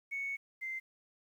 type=tone pair in turn; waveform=sine; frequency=2217 / 2081 Hz; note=C#7 / C7; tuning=0 / -10 cents; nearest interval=minor second; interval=110 cents; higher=first; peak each=-34 / -36 dBFS; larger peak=first; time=0.11-0.37 / 0.61-0.8 s; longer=first; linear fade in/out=20 ms; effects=tanh soft clip ceiling -30 dBFS + 11-bit